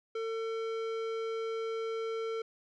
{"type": "tone with tanh clipping", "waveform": "sine", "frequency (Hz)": 450, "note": "A4", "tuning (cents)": 39, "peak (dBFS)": -35, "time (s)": [0.15, 2.42], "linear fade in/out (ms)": 5, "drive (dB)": 16, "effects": []}